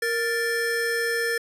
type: tone pair together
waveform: square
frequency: 466.2 / 1764.9 Hz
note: A#4 / A6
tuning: 0 / +5 cents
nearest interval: octave + major seventh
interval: 2305 cents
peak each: -27 / -26 dBFS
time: 0.02-1.38 s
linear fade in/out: 5 ms
effects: resampled to 32000 Hz